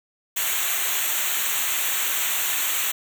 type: noise with comb filter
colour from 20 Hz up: white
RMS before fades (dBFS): -24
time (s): 0.36-2.92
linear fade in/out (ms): 10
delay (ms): 0.2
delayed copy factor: -1
effects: none